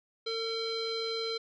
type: tone with low-pass filter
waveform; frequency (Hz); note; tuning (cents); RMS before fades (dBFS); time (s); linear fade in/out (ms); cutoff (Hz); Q
square; 452.6; A4; +49; -34; 0.26-1.38; 10; 4000; 7.8
effects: none